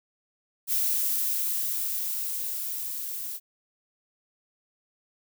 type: noise with level ramp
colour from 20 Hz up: violet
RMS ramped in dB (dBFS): -25 to -35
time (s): 0.67-3.4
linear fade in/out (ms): 50
effects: none